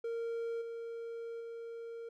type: tone with level steps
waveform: triangle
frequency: 462.4 Hz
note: A#4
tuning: 14 cents flat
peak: -33 / -38 / -40 dBFS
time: 0.04-2.09 s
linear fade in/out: 5 ms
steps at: 0.61 / 1.4 s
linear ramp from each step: 10 ms
effects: none